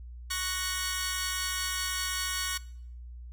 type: chord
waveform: 10% pulse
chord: F# major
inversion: second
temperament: equal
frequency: 1108.7 / 1480 / 1864.7 Hz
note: C#6 / F#6 / A#6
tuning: 0 / 0 / 0 cents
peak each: -26 dBFS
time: 0.3-2.58 s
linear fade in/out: 10 ms
effects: noise-tail reverb RT60 0.7 s tail -22 dB re dry + added 60 Hz sine -41 dBFS peak until 3.32 s